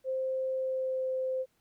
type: tone with pitch glide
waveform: sine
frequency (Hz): 523.3 to 519.4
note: C5 to C5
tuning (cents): 0 to -13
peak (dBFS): -29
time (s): 0.04-1.46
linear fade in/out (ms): 50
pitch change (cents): -13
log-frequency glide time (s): 0.54-1.09
effects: pink hiss -73 dBFS RMS until 1.6 s